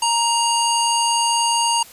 harmonic tone with a mistuned harmonic, 932.3 Hz, A#5, in tune, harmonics 1 / 3 / 5 / 7 / 9 / 10, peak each -18 / -23 / -25 / -26 / -28 / -28 dBFS, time 0.02-1.83 s, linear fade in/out 5 ms, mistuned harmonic 3, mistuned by +17 cents, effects white hiss -43 dBFS RMS until 1.92 s + resampled to 32000 Hz

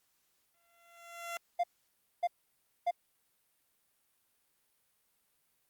15% pulse tone with exponential growth, 684 Hz, F5, 36 cents flat, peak -30 dBFS, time 0.54-1.37 s, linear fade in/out 1 ms, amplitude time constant 180 ms
triangle tone bursts, 698.5 Hz, F5, in tune, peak -25 dBFS, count 3, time 1.59-2.911 s, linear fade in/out 10 ms, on 47 ms, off 590 ms
effects white hiss -75 dBFS RMS until 5.69 s + Opus 48 kbps

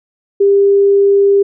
sine tone, 398.8 Hz, G4, 30 cents sharp, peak -6 dBFS, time 0.4-1.43 s, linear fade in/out 10 ms, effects none

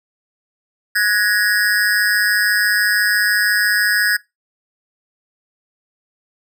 square tone with amplitude modulation, 1670 Hz, G#6, 9 cents sharp, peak -10 dBFS, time 0.95-4.17 s, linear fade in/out 10 ms, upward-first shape sine, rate 206 Hz, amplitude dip 100%, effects noise-tail reverb RT60 0.2 s tail -21 dB re dry

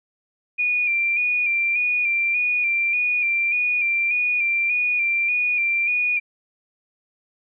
sine tone with vibrato, 2410 Hz, D7, 44 cents sharp, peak -18 dBFS, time 0.58-6.2 s, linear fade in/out 20 ms, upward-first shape square, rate 1.7 Hz, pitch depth 34 cents each way, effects none

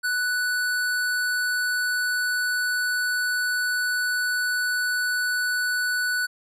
square tone, 1485 Hz, F#6, 6 cents sharp, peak -23 dBFS, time 0.03-6.27 s, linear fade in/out 20 ms, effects resampled to 32000 Hz

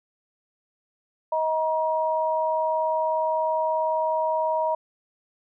sine tone pair together, 632 / 950.8 Hz, D#5 / A#5, +27 / +34 cents, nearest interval perfect fifth, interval 707 cents, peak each -24 dBFS, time 1.32-4.75 s, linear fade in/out 5 ms, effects none

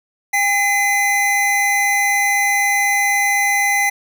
square tone pair together, 807 / 2037 Hz, G#5 / C7, -50 / -47 cents, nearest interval octave + major third, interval 1603 cents, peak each -20 / -16 dBFS, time 0.33-3.9 s, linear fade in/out 10 ms, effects none

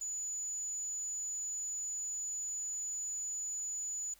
sine tone, 6930 Hz, A8, 27 cents flat, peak -36 dBFS, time 0.01-4.14 s, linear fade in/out 5 ms, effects added 42 Hz sine -69 dBFS peak until 4.19 s + white hiss -64 dBFS RMS until 4.19 s

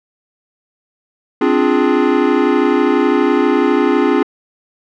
square chord, D half-diminished seventh, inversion third, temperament equal, 261.6 / 293.7 / 349.2 / 415.3 Hz, C4 / D4 / F4 / Ab4, 0 / 0 / 0 / 0 cents, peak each -17 dBFS, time 1.41-4.23 s, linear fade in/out 5 ms, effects low-pass 2000 Hz 12 dB/octave

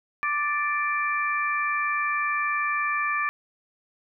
harmonic tone, 587.3 Hz, D5, in tune, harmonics 2 / 3 / 4, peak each -26 / -28 / -29 dBFS, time 0.23-3.29 s, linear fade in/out 0 ms, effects none

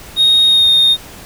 triangle tone with pitch glide, 3729 to 3686 Hz, A#7 to A#7, 0 to -20 cents, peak -5 dBFS, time 0.16-0.97 s, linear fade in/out 50 ms, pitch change -20 cents, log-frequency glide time 0.48-0.68 s, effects tanh soft clip ceiling -2 dBFS + pink hiss -35 dBFS RMS until 1.25 s

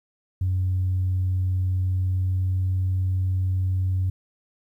sine tone with pitch glide, 92.5 to 93.09 Hz, F#2 to F#2, 0 to +11 cents, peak -19 dBFS, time 0.41-4.1 s, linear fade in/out 5 ms, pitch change +11 cents, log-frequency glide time 1.76-2.75 s, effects tanh soft clip ceiling -17 dBFS + 10-bit

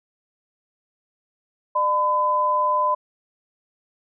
sine tone pair together, 601 / 1010.1 Hz, D5 / B5, +40 / +39 cents, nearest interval major sixth, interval 899 cents, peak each -25 / -18 dBFS, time 1.75-2.95 s, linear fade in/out 10 ms, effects none

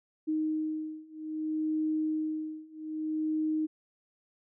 sine beating tone pair, 311.1 / 311.72 Hz, D#4 / D#4, 0 / +3 cents, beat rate 0.62 Hz, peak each -33 / -32 dBFS, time 0.27-3.67 s, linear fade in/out 20 ms, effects none

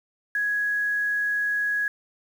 sine tone with quantisation, 1668 Hz, G#6, 7 cents sharp, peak -22 dBFS, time 0.35-1.88 s, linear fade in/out 2 ms, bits 8, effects none

